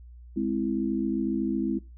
sine chord, Ab augmented, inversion none, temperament equal, 207.7 / 261.6 / 329.6 Hz, Ab3 / C4 / E4, 0 / 0 / 0 cents, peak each -29 dBFS, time 0.36-1.79 s, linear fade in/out 10 ms, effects noise-tail reverb RT60 0.3 s tail -23 dB re dry + added 60 Hz sine -44 dBFS peak until 1.97 s

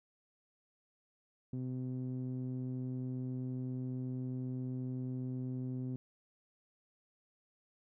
sawtooth tone with low-pass filter, 127.8 Hz, C3, 40 cents flat, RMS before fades -39 dBFS, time 1.53-5.96 s, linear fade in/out 0 ms, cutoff 270 Hz, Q 1.9, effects none

